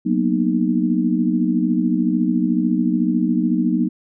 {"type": "chord", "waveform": "sine", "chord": "B major seventh", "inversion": "second", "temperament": "equal with one note detuned", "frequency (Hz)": [185, 233.1, 246.9, 309.2], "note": ["F#3", "A#3", "B3", "D#4"], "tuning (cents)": [0, 0, 0, -11], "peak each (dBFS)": -21, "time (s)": [0.05, 3.89], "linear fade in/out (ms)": 20, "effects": []}